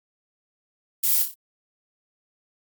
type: noise with echo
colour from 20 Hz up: violet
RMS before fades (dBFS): -21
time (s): 1.03-1.23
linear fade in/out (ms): 10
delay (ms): 29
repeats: 4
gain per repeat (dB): -6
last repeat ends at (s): 1.346
effects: Opus 48 kbps